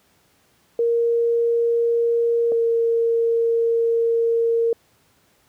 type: tone pair in turn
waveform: sine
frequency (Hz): 467.1 / 461.5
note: A#4 / A#4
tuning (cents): +3 / -17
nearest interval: unison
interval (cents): 20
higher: first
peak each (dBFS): -16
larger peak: neither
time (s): 0.79-2.52 / 2.52-4.73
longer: second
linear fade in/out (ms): 2
effects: pink hiss -60 dBFS RMS until 5.48 s + high-pass 80 Hz 12 dB/octave